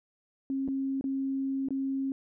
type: tone with dropouts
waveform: sine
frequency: 270 Hz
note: C#4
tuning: 45 cents flat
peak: -28 dBFS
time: 0.5-2.12 s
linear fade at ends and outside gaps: 1 ms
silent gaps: 0.678-0.685 / 1.011-1.041 / 1.686-1.706 s
effects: none